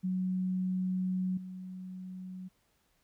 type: tone with level steps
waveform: sine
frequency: 185 Hz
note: F#3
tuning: in tune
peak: -29 / -40 dBFS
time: 0.03-2.49 s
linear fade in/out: 20 ms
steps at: 1.37 s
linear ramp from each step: 5 ms
effects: pink hiss -73 dBFS RMS until 3.03 s